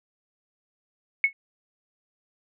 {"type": "tone with exponential decay", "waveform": "sine", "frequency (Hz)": 2200, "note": "C#7", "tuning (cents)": -14, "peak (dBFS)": -12, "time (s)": [1.24, 1.33], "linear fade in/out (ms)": 1, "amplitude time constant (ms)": 18, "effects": []}